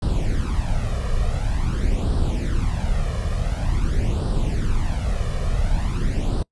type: noise with flanger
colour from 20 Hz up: brown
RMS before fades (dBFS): -21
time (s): 0.02-6.43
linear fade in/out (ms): 5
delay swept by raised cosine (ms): 0.22 to 1.72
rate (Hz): 0.47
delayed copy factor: +0.7
effects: noise-tail reverb RT60 0.1 s tail -24 dB re dry + resampled to 24000 Hz